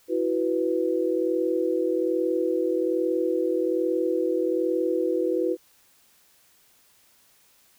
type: chord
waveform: sine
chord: E suspended second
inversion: none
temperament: just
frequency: 329.6 / 370.8 / 494.4 Hz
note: E4 / F#4 / B4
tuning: 0 / +4 / +2 cents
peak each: -26 dBFS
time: 0.08-5.57 s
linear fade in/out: 50 ms
effects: white hiss -60 dBFS RMS until 7.78 s